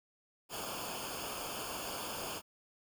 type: noise with comb filter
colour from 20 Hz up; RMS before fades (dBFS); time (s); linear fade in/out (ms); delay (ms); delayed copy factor
pink; -41; 0.49-2.42; 50; 0.51; -0.85
effects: none